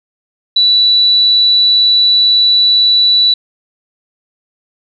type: tone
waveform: sine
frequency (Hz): 3951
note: B7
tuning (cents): 0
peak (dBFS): -6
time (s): 0.56-3.34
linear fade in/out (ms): 5
effects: none